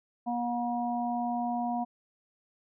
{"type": "harmonic tone", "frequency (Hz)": 239.9, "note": "A#3", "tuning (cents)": 50, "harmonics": [1, 3, 4], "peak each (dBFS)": [-32, -31, -38], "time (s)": [0.26, 1.85], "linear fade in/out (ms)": 20, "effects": []}